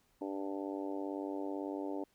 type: harmonic tone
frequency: 98 Hz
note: G2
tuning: in tune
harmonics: 3 / 4 / 5 / 6 / 7 / 8 / 9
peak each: -39 / -43 / -46 / -46 / -50 / -52 / -49 dBFS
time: 0.21-2.04 s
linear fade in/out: 5 ms
effects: pink hiss -73 dBFS RMS until 2.14 s